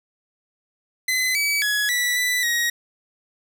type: tone with pitch steps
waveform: sawtooth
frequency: 2029 / 2287 / 1683 / 1958 / 1982 / 1890 Hz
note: B6 / D7 / G#6 / B6 / B6 / A#6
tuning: +46 / -47 / +23 / -15 / +6 / +23 cents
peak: -16 dBFS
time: 1.08-2.7 s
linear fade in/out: 5 ms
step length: 270 ms
effects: none